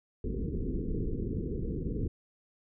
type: low-pass noise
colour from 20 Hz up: pink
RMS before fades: -33 dBFS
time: 0.24-2.08 s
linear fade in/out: 5 ms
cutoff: 470 Hz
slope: 96 dB/octave
effects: none